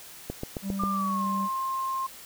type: click train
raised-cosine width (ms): 2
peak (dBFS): -18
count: 5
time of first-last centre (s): 0.3-0.836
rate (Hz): 7.46
type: tone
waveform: triangle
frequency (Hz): 196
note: G3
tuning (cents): 0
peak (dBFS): -27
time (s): 0.62-1.49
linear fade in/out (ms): 50
type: tone with pitch glide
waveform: sine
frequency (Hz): 1196 to 1059.4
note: D6 to C6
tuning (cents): +31 to +21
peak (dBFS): -27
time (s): 0.79-2.07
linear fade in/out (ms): 10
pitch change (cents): -210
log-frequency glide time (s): 0.91-1.26
effects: white hiss -46 dBFS RMS until 2.25 s